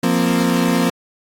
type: chord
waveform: 35% pulse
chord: F suspended fourth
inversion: none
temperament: equal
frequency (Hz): 174.61 / 233.1 / 261.6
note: F3 / Bb3 / C4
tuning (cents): 0 / 0 / 0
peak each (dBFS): -17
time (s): 0.03-0.9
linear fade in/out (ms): 5
effects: AAC 64 kbps